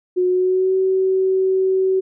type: tone with pitch glide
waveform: sine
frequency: 363.4 to 378.6 Hz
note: F#4 to F#4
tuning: -31 to +40 cents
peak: -14 dBFS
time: 0.16-2.01 s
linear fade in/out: 20 ms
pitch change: +71 cents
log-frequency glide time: 0.27-0.75 s
effects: none